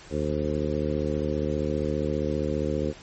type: harmonic tone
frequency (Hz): 75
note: D2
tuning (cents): +37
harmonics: 1 / 2 / 3 / 4 / 5 / 6 / 7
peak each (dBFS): -32 / -32 / -32 / -32 / -32 / -32 / -32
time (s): 0.1-2.94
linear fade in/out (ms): 50
effects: pink hiss -47 dBFS RMS until 3.02 s + MP3 32 kbps